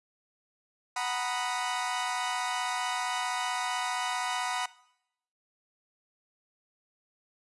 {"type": "chord", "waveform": "sawtooth", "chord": "B major seventh", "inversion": "second", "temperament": "equal", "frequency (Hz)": [740, 932.3, 987.8, 1244.5], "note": ["F#5", "A#5", "B5", "D#6"], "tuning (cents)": [0, 0, 0, 0], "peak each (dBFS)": [-30, -35, -30, -34], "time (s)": [0.96, 4.66], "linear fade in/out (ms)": 5, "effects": ["noise-tail reverb RT60 0.8 s tail -20 dB re dry", "resampled to 24000 Hz"]}